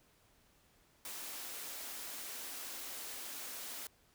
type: high-pass noise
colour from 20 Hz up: white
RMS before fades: -45 dBFS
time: 1.05-3.87 s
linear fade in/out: 2 ms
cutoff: 220 Hz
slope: 48 dB/octave
effects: pink hiss -69 dBFS RMS until 4.14 s